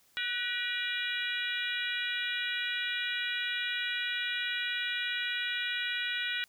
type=harmonic tone with a mistuned harmonic; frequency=479.9 Hz; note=B4; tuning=50 cents flat; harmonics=3 / 4 / 5 / 6 / 7 / 8; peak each=-36 / -37 / -38 / -39 / -39 / -40 dBFS; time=0.17-6.44 s; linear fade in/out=0 ms; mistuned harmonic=3; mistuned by=+53 cents; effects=white hiss -66 dBFS RMS until 6.48 s